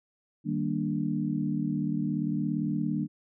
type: chord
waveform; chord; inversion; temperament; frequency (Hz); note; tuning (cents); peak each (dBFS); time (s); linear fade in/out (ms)
sine; Eb major seventh; none; equal; 155.56 / 196 / 233.1 / 293.7; Eb3 / G3 / Bb3 / D4; 0 / 0 / 0 / 0; -32; 0.44-3.08; 50
effects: none